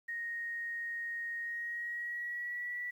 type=tone with pitch glide; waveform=sine; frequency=1866 to 1950.9 Hz; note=A#6 to B6; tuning=+1 to -22 cents; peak=-36 dBFS; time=0.08-2.91 s; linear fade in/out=10 ms; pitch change=+77 cents; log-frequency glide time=1.4-2.77 s; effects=11-bit